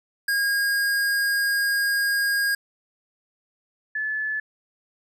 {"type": "tone pair in turn", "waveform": ["square", "sine"], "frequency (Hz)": [1628, 1729.5], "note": ["G#6", "A6"], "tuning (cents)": [-35, -30], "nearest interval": "minor second", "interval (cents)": 105, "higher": "second", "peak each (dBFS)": [-21, -24], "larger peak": "first", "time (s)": [[0.28, 2.55], [3.95, 4.4]], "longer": "first", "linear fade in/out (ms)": 5, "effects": []}